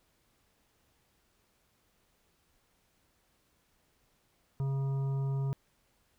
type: harmonic tone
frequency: 136.4 Hz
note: C#3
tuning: 28 cents flat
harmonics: 1 / 3 / 5 / 7 / 9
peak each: -29 / -45 / -53 / -51 / -57 dBFS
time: 4.6-5.53 s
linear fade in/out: 0 ms
effects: pink hiss -72 dBFS RMS until 6.18 s